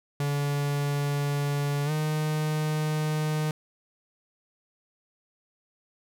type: tone with pitch glide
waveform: 45% pulse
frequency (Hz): 143.5 to 153.8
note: D3 to D#3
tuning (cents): -40 to -20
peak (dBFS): -25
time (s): 0.2-3.51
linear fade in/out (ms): 2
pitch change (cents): +120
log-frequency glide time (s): 1.85-1.91
effects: none